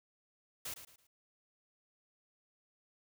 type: noise with echo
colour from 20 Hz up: white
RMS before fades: -42 dBFS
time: 0.65-0.74 s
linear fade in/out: 5 ms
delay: 110 ms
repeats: 3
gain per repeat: -10 dB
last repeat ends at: 1.07 s
effects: none